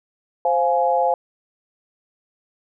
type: chord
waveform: sine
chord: F minor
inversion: second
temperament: just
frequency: 523.8 / 698.5 / 838.1 Hz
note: C5 / F5 / Ab5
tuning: +2 / 0 / +16 cents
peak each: -20 dBFS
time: 0.45-1.14 s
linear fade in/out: 2 ms
effects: none